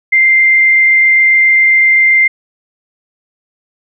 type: tone with frequency modulation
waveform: sine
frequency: 2093 Hz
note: C7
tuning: in tune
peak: -5 dBFS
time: 0.12-2.28 s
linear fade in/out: 10 ms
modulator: 27.5 Hz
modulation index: 0.49
effects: none